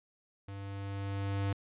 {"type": "tone with level ramp", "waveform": "square", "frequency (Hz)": 99, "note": "G2", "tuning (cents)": 18, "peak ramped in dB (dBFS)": [-42, -30], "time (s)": [0.48, 1.53], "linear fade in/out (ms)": 5, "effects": ["resampled to 8000 Hz"]}